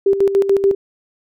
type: tone with tremolo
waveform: sine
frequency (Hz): 394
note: G4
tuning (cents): +9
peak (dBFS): -9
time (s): 0.06-0.75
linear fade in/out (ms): 5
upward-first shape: square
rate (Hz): 6.9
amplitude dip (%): 65
effects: none